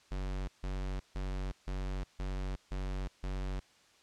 square tone bursts, 47.15 Hz, F#1, 33 cents sharp, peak -35 dBFS, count 7, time 0.11-3.6 s, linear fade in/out 10 ms, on 370 ms, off 150 ms, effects white hiss -64 dBFS RMS until 4.02 s + low-pass 6000 Hz 12 dB/octave

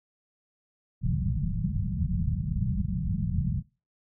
white low-pass noise, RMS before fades -28 dBFS, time 1.01-3.63 s, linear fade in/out 50 ms, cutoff 200 Hz, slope 96 dB/octave, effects noise-tail reverb RT60 0.3 s tail -22 dB re dry

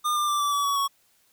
square tone with pitch steps, 1210 / 1193.3 / 1176.9 / 1160.7 / 1144.7 / 1129 / 1113.4 Hz, D#6 / D6 / D6 / D6 / D6 / C#6 / C#6, -49 / +27 / +3 / -21 / -45 / +31 / +7 cents, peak -23 dBFS, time 0.04-0.88 s, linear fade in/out 20 ms, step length 120 ms, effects white hiss -64 dBFS RMS until 1.32 s

